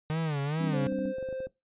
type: tone with vibrato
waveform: 45% pulse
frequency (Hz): 151.1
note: D3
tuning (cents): +50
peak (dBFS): -28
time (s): 0.1-0.87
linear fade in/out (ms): 0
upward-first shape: sine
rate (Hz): 2.4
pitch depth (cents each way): 140
type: chord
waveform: sine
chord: G suspended fourth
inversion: none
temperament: equal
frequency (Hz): 196 / 261.6 / 293.7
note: G3 / C4 / D4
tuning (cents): 0 / 0 / 0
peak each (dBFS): -34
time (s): 0.58-1.14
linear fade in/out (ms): 50
type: tone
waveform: triangle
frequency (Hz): 523.3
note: C5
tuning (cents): 0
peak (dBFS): -31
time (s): 0.73-1.47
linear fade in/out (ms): 10
type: clicks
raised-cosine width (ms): 2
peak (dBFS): -31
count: 10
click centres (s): 0.867 / 0.923 / 0.988 / 1.056 / 1.184 / 1.227 / 1.288 / 1.327 / 1.404 / 1.47
effects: noise-tail reverb RT60 0.2 s tail -20 dB re dry + resampled to 8000 Hz